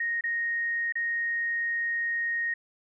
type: tone with dropouts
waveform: sine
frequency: 1864.7 Hz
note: A#6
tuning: in tune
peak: -26 dBFS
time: 0-2.54 s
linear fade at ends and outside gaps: 5 ms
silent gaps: 0.21-0.238 / 0.924-0.954 s
effects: none